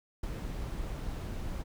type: noise with ADSR envelope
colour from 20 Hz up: brown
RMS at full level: -33 dBFS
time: 0.23-1.64 s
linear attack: 7 ms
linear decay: 13 ms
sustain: -4 dB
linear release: 31 ms
effects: none